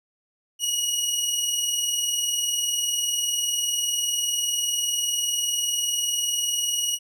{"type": "tone pair together", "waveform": "20% pulse", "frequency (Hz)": [2885, 2905], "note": ["F#7", "F#7"], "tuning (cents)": [-44, -32], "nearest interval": "unison", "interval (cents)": 12, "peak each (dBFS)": [-23, -19], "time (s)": [0.59, 6.99], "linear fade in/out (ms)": 50, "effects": []}